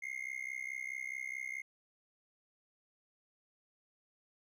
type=tone with amplitude modulation; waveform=triangle; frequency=2124 Hz; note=C7; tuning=25 cents sharp; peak=-33 dBFS; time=0.02-1.62 s; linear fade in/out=10 ms; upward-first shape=sine; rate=64.7 Hz; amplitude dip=100%; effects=none